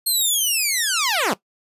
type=linear sweep; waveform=10% pulse; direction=down; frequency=4278 to 155.56 Hz; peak=-10 dBFS; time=0.06-1.34 s; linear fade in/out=10 ms; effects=noise-tail reverb RT60 0.1 s tail -18 dB re dry + resampled to 32000 Hz